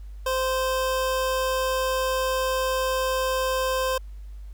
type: tone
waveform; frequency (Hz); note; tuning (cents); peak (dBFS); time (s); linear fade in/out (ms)
25% pulse; 520; C5; -11; -19; 0.26-3.98; 5
effects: added 50 Hz sine -36 dBFS peak until 4.53 s + pink hiss -63 dBFS RMS until 4.53 s